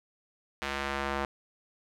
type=tone with band-pass filter sweep; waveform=square; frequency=69.3 Hz; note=C#2; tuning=in tune; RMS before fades=-33 dBFS; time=0.62-1.25 s; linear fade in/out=0 ms; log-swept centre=2200 to 1100 Hz; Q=0.87; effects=none